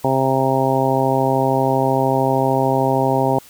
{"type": "harmonic tone", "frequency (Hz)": 133.1, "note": "C3", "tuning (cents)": 30, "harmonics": [1, 2, 3, 4, 5, 6, 7], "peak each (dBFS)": [-22, -22, -22, -22, -22, -22, -22], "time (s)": [0.04, 3.39], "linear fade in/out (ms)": 5, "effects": ["white hiss -45 dBFS RMS until 3.49 s"]}